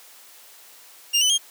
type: tone with pitch steps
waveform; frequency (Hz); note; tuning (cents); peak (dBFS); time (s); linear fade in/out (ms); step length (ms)
25% pulse; 2805 / 3006 / 3222; F7 / F#7 / G7; +7 / +27 / +47; -13; 1.13-1.382; 20; 84
effects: white hiss -48 dBFS RMS until 1.5 s + high-pass 400 Hz 12 dB/octave